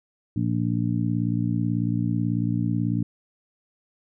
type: harmonic tone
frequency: 58.2 Hz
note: A#1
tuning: 2 cents flat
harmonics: 2 / 3 / 4 / 5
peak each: -25 / -27 / -28 / -29 dBFS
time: 0.36-3.03 s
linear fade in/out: 5 ms
effects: none